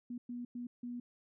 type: tone bursts at uneven times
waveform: sine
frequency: 242.7 Hz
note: B3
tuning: 30 cents flat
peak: -39 dBFS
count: 4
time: 0.1-0.18 / 0.29-0.45 / 0.55-0.67 / 0.83-1 s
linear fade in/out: 5 ms
effects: none